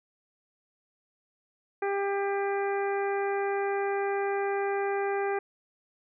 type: harmonic tone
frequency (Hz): 398.1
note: G4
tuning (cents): +27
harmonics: 1 / 2 / 3 / 4 / 5 / 6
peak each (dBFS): -28 / -32 / -40 / -38 / -41 / -44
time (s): 1.82-5.39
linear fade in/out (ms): 5
effects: none